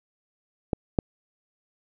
clicks, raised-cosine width 2 ms, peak -10 / -7 dBFS, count 2, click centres 0.732 / 0.988 s, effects none

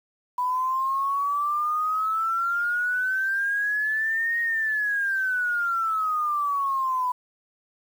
sine exponential two-way sweep, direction up then down, 987.8 to 1872 to 987.8 Hz, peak -22 dBFS, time 0.38-7.12 s, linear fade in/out 5 ms, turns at 4.4 s, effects 8-bit

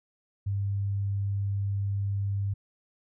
sine tone, 99.6 Hz, G2, 28 cents sharp, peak -26 dBFS, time 0.46-2.54 s, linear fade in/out 10 ms, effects none

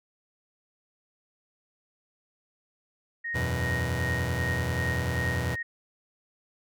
sine tone with tremolo, 1864.7 Hz, A#6, in tune, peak -29 dBFS, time 3.24-5.63 s, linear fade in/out 10 ms, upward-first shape sine, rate 2.6 Hz, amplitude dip 65%
sawtooth chord, E suspended second, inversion none, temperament just, 82.41 / 92.71 / 123.61 Hz, E2 / F#2 / B2, 0 / +4 / +2 cents, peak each -27 / -29 / -26 dBFS, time 3.34-5.56 s, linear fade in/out 20 ms
effects none

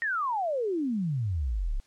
sine exponential sweep, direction down, 1894 to 30.27 Hz, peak -26 dBFS, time 0.02-1.8 s, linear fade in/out 0 ms, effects white hiss -64 dBFS RMS until 1.86 s + low-pass 7000 Hz 12 dB/octave

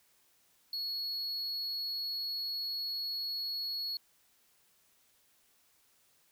triangle tone, 4352 Hz, C#8, 33 cents flat, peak -33 dBFS, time 0.73-3.97 s, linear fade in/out 2 ms, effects white hiss -69 dBFS RMS until 6.31 s

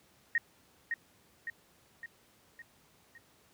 sine tone with echo, 1864.7 Hz, A#6, in tune, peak -25 dBFS, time 0.35-0.38 s, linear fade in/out 2 ms, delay 560 ms, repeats 5, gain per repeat -5 dB, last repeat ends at 3.18 s, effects pink hiss -65 dBFS RMS until 3.53 s + high-pass 80 Hz 12 dB/octave

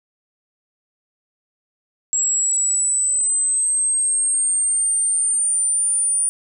sine linear sweep, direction up, 7620 to 9397 Hz, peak -16 dBFS, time 2.13-6.29 s, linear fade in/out 0 ms, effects none

